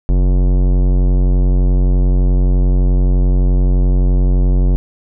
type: tone with tanh clipping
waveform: sine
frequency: 45.82 Hz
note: F#1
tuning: 16 cents flat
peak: -11 dBFS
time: 0.09-4.76 s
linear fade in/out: 0 ms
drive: 18 dB
effects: none